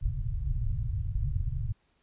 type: low-pass noise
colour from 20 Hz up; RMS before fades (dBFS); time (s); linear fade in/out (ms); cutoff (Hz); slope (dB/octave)
pink; -30; 0.01-1.73; 20; 140; 96
effects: pink hiss -71 dBFS RMS until 2.02 s + resampled to 8000 Hz